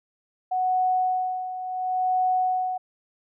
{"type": "tone with tremolo", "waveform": "sine", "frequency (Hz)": 740, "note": "F#5", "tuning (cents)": 0, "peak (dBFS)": -19, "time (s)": [0.51, 2.78], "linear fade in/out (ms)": 10, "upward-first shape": "sine", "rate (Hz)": 0.71, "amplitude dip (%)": 70, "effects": []}